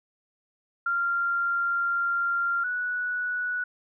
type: tone pair in turn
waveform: sine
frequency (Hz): 1388 / 1473.5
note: F6 / F#6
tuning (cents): -11 / -8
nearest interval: minor second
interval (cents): 103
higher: second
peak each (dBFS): -23 / -26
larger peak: first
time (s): 0.86-2.64 / 2.64-3.64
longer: first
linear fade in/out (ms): 5
effects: none